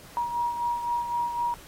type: beating tone pair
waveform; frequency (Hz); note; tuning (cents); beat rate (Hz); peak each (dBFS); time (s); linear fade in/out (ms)
sine; 952 / 955.9; A#5 / A#5; +36 / +43; 3.9; -26 / -34; 0.17-1.54; 0
effects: pink hiss -49 dBFS RMS until 1.67 s + AAC 48 kbps